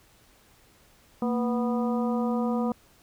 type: harmonic tone with a mistuned harmonic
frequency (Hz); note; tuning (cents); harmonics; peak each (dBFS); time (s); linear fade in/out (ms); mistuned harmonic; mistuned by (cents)
245.7; B3; -9; 1 / 2 / 3 / 4 / 5; -25 / -31 / -35 / -37 / -39; 1.22-2.72; 2; 1; -110
effects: pink hiss -59 dBFS RMS until 3.02 s